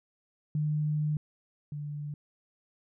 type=tone pair in turn; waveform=sine; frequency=151.1 / 147.14 Hz; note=D3 / D3; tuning=+50 / +4 cents; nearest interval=unison; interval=46 cents; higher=first; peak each=-26 / -34 dBFS; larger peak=first; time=0.55-1.17 / 1.72-2.14 s; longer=first; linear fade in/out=2 ms; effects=none